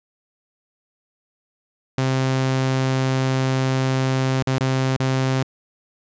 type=tone with dropouts; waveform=sawtooth; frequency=131.7 Hz; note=C3; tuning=12 cents sharp; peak=-14 dBFS; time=1.98-5.43 s; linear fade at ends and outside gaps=2 ms; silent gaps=4.426-4.472 / 4.583-4.608 / 4.965-5 s; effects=resampled to 16000 Hz